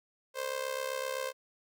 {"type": "tone with amplitude modulation", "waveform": "sawtooth", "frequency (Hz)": 523.3, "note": "C5", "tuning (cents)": 0, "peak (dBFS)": -26, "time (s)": [0.34, 1.33], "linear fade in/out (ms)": 50, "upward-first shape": "sine", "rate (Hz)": 67.8, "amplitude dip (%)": 80, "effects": []}